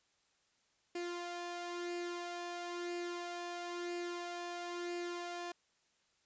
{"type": "tone with flanger", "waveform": "sawtooth", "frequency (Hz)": 349.2, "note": "F4", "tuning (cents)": 0, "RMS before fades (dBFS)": -42, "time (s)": [0.95, 5.52], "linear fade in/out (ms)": 5, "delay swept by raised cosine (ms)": [0.41, 1.71], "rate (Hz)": 1, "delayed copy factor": 0.5, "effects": ["white hiss -75 dBFS RMS until 6.25 s", "resampled to 16000 Hz"]}